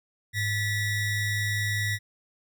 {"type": "ring-modulated tone", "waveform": "square", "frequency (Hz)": 925, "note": "A#5", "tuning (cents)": -14, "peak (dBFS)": -23, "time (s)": [0.33, 1.99], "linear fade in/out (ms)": 50, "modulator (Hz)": 1030, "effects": []}